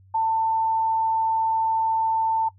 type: tone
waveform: sine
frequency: 893 Hz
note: A5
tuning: 25 cents sharp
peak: -19 dBFS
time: 0.14-2.49 s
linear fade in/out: 10 ms
effects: noise-tail reverb RT60 0.1 s tail -18 dB re dry + added 95 Hz sine -50 dBFS peak until 2.58 s